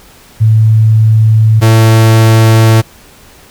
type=tone pair in turn; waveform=sine / 45% pulse; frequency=110 / 111.92 Hz; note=A2 / A2; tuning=0 / +30 cents; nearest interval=unison; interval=30 cents; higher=second; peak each=-3 dBFS; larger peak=neither; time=0.4-1.61 / 1.61-2.82 s; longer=neither; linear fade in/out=20 ms; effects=pink hiss -39 dBFS RMS until 3.5 s